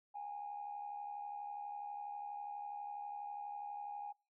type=tone with amplitude modulation; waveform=sine; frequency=821 Hz; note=G#5; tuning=20 cents flat; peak=-39 dBFS; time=0.14-4.13 s; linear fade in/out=20 ms; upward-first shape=sine; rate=72.2 Hz; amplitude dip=60%; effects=noise-tail reverb RT60 0.3 s tail -26 dB re dry + tanh soft clip ceiling -36 dBFS